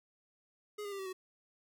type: tone with pitch steps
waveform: square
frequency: 417.7 / 406 / 394.7 / 383.7 / 373 Hz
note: G#4 / G#4 / G4 / G4 / F#4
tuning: +10 / -39 / +12 / -37 / +14 cents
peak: -40 dBFS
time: 0.78-1.13 s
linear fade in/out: 10 ms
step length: 70 ms
effects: none